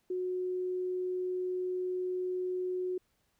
sine tone, 365.8 Hz, F#4, 20 cents flat, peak -31 dBFS, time 0.1-2.98 s, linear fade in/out 5 ms, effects pink hiss -75 dBFS RMS until 3.39 s

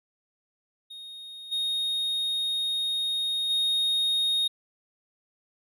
triangle tone with level steps, 3720 Hz, A#7, 4 cents flat, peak -38 / -24 / -21 dBFS, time 0.9-4.48 s, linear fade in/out 10 ms, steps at 1.51 / 3.49 s, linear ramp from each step 20 ms, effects none

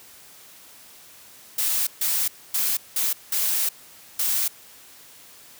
blue noise bursts at uneven times, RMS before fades -23 dBFS, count 6, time 1.58-1.87 / 2.01-2.28 / 2.54-2.77 / 2.96-3.13 / 3.32-3.69 / 4.19-4.48 s, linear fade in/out 5 ms, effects white hiss -48 dBFS RMS until 5.59 s + high-pass 60 Hz 12 dB/octave

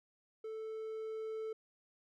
triangle tone with level ramp, 440 Hz, A4, in tune, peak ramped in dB -39 to -36 dBFS, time 0.44-1.53 s, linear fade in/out 5 ms, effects none

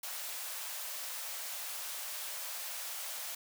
white high-pass noise, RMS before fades -41 dBFS, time 0.03-3.35 s, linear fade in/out 5 ms, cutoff 520 Hz, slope 48 dB/octave, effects none

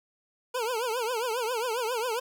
25% pulse tone with vibrato, 472.2 Hz, A#4, 22 cents sharp, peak -24 dBFS, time 0.54-2.2 s, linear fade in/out 10 ms, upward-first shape triangle, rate 7.4 Hz, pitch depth 180 cents each way, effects 10-bit

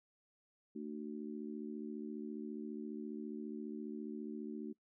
harmonic tone, 74.7 Hz, D2, 30 cents sharp, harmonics 3 / 4 / 5, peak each -44 / -46 / -48 dBFS, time 0.75-4.73 s, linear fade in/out 10 ms, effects noise-tail reverb RT60 0.1 s tail -23 dB re dry

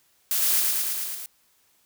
blue noise with echo, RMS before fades -24 dBFS, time 0.31-0.6 s, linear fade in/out 0 ms, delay 110 ms, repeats 6, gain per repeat -2 dB, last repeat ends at 1.26 s, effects white hiss -64 dBFS RMS until 1.85 s

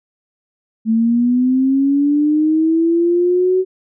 sine linear sweep, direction up, 220 to 376.5 Hz, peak -11 dBFS, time 0.85-3.65 s, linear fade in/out 50 ms, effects none

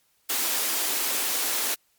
white high-pass noise, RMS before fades -26 dBFS, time 0.29-1.75 s, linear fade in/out 10 ms, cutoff 240 Hz, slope 48 dB/octave, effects white hiss -67 dBFS RMS until 1.98 s + MP3 96 kbps

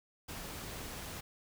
pink noise, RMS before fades -44 dBFS, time 0.28-1.21 s, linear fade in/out 10 ms, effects none

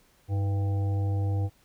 harmonic tone with a mistuned harmonic, 98.6 Hz, G2, 11 cents sharp, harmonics 1 / 3 / 5 / 7 / 8, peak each -24 / -39 / -41 / -48 / -44 dBFS, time 0.28-1.5 s, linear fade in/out 50 ms, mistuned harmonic 3, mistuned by +100 cents, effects pink hiss -63 dBFS RMS until 1.64 s

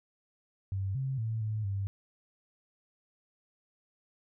sine tone with pitch steps, 96.8 / 133.5 / 111.7 / 108 / 98.6 Hz, G2 / C3 / A2 / A2 / G2, -21 / +35 / +27 / -32 / +11 cents, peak -30 dBFS, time 0.72-1.87 s, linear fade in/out 0 ms, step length 230 ms, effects none

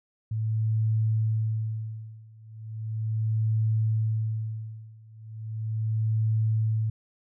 sine tone with tremolo, 110 Hz, A2, in tune, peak -21 dBFS, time 0.31-6.9 s, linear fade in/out 5 ms, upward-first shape sine, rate 0.37 Hz, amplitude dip 95%, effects none

